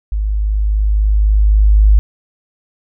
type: tone with level ramp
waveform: sine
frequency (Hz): 51.9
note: G#1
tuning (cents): 0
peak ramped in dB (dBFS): -14 to -4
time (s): 0.12-1.99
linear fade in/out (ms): 0
effects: none